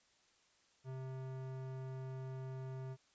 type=tone with low-pass filter; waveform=square; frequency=131.2 Hz; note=C3; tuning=5 cents sharp; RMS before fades=-45 dBFS; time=0.84-2.97 s; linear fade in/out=50 ms; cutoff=1300 Hz; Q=0.58; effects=white hiss -72 dBFS RMS until 3.14 s + resampled to 16000 Hz